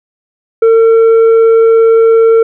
triangle tone with tanh clipping, 452.9 Hz, A#4, 50 cents flat, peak -4 dBFS, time 0.62-2.43 s, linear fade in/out 5 ms, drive 9 dB, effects none

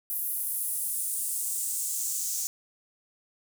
white noise with high-pass filter sweep, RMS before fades -31 dBFS, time 0.1-2.47 s, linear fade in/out 0 ms, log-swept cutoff 12000 to 6600 Hz, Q 2.6, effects none

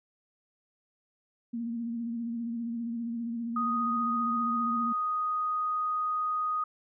sine tone with vibrato, 233.1 Hz, A#3, in tune, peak -31 dBFS, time 1.53-4.93 s, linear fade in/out 10 ms, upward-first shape sine, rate 15 Hz, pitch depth 39 cents each way
sine tone, 1244.5 Hz, D#6, in tune, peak -27 dBFS, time 3.56-6.64 s, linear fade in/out 5 ms
effects none

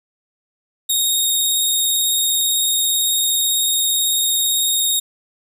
15% pulse tone with vibrato, 3729 Hz, A#7, in tune, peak -9 dBFS, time 0.89-5 s, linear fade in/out 10 ms, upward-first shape triangle, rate 18 Hz, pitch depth 27 cents each way, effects none

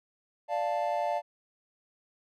triangle chord, D minor, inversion none, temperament equal, 587.3 / 698.5 / 880 Hz, D5 / F5 / A5, 0 / 0 / 0 cents, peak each -30 / -29 / -31 dBFS, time 0.48-1.22 s, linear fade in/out 50 ms, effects none

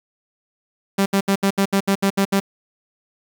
sawtooth tone bursts, 196.5 Hz, G3, 4 cents sharp, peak -11 dBFS, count 10, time 0.98-2.401 s, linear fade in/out 10 ms, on 80 ms, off 69 ms, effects 7-bit

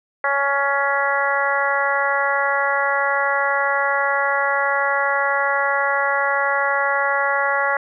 harmonic tone, 279.4 Hz, C#4, 14 cents sharp, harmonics 2 / 3 / 4 / 5 / 6 / 7, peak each -24 / -24 / -24 / -24 / -24 / -24 dBFS, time 0.24-7.77 s, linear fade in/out 2 ms, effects none

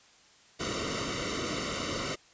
pink noise with comb filter, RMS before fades -33 dBFS, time 0.59-2.16 s, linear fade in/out 20 ms, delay 1.2 ms, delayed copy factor -0.9, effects white hiss -59 dBFS RMS until 2.33 s + resampled to 16000 Hz

